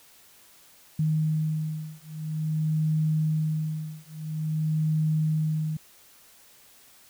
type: beating tone pair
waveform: sine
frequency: 155.56 / 156.05 Hz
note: D#3 / D#3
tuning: 0 / +5 cents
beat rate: 0.49 Hz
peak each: -27 dBFS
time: 0.99-5.77 s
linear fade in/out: 5 ms
effects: white hiss -55 dBFS RMS until 7.09 s

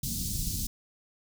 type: band-stop noise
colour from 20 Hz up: pink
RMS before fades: -32 dBFS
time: 0.03-0.67 s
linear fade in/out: 5 ms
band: 220 to 4600 Hz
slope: 24 dB/octave
effects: none

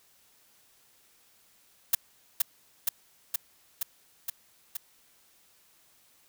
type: noise with echo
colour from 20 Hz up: blue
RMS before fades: -21 dBFS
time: 1.93-1.95 s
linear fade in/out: 5 ms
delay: 470 ms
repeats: 6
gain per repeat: -2 dB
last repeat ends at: 4.77 s
effects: white hiss -63 dBFS RMS until 6.28 s

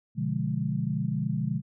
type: chord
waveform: sine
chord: B diminished seventh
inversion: none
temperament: equal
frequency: 123.47 / 146.83 / 174.61 / 207.7 Hz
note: B2 / D3 / F3 / Ab3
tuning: 0 / 0 / 0 / 0 cents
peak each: -32 / -30 / -32 / -32 dBFS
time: 0.15-1.62 s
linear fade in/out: 50 ms
effects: none

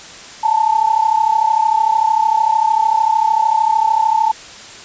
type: tone pair together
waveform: sine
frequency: 865.7 / 899 Hz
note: A5 / A5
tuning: -28 / +37 cents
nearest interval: minor second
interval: 65 cents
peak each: -14 dBFS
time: 0.43-4.32 s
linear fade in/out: 10 ms
effects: white hiss -35 dBFS RMS until 4.84 s + resampled to 16000 Hz

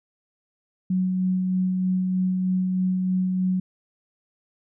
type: tone with tremolo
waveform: sine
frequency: 185 Hz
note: F#3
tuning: in tune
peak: -19 dBFS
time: 0.9-3.6 s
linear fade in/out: 5 ms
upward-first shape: sine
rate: 3.2 Hz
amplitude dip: 25%
effects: none

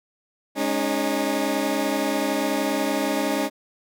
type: tone cluster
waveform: 20% pulse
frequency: 208.1 / 274.8 / 305.3 Hz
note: G#3 / C#4 / D#4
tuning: +4 / -15 / -33 cents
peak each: -24 / -20 / -21 dBFS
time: 0.55-3.5 s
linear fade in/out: 50 ms
effects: none

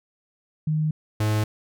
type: tone pair in turn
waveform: sine / 45% pulse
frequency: 154.7 / 107.02 Hz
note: D#3 / A2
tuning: -10 / -48 cents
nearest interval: tritone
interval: 638 cents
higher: first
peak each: -20 dBFS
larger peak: neither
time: 0.67-0.91 / 1.2-1.44 s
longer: neither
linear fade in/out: 5 ms
effects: none

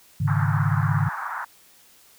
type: chord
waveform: sine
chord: Ab suspended fourth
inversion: none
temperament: equal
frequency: 103.83 / 138.59 / 155.56 Hz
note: Ab2 / Db3 / Eb3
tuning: 0 / 0 / 0 cents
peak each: -23 / -23 / -24 dBFS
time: 0.2-1.09 s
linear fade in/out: 10 ms
type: band-pass noise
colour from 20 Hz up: white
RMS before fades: -31 dBFS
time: 0.27-1.45 s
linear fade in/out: 10 ms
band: 810 to 1600 Hz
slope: 48 dB/octave
effects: white hiss -54 dBFS RMS until 2.18 s

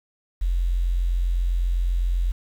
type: tone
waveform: sine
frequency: 43.89 Hz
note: F1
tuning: 9 cents sharp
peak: -19 dBFS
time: 0.41-2.32 s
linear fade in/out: 10 ms
effects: 8-bit

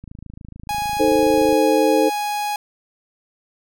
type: click train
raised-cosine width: 5 ms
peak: -24 dBFS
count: 41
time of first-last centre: 0.04-1.527 s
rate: 26.9 Hz
type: tone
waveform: 45% pulse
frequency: 830.6 Hz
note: G#5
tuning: in tune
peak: -21 dBFS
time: 0.69-2.56 s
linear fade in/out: 2 ms
type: chord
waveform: sine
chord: A diminished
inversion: second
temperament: equal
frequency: 311.1 / 440 / 523.3 Hz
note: Eb4 / A4 / C5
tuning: 0 / 0 / 0 cents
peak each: -18 dBFS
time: 0.99-2.1 s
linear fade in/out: 20 ms
effects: none

